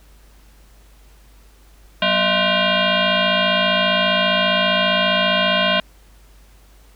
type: tone with frequency modulation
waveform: sine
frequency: 1100 Hz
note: C#6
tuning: 14 cents flat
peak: -14 dBFS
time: 2.02-5.8 s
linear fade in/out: 2 ms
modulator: 429 Hz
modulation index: 5.5
effects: added 50 Hz sine -46 dBFS peak until 6.95 s + pink hiss -54 dBFS RMS until 6.95 s